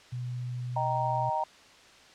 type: tone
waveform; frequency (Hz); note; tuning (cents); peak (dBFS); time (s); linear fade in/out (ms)
sine; 123.47; B2; 0; -32; 0.12-1.3; 10
type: chord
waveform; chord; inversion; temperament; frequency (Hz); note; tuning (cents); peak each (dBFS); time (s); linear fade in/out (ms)
sine; Eb major; none; just; 622.3 / 777.8 / 933.4; Eb5 / G5 / Bb5; 0 / -14 / +2; -34 / -32 / -29; 0.76-1.44; 5
effects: white hiss -54 dBFS RMS until 2.14 s + low-pass 5000 Hz 12 dB/octave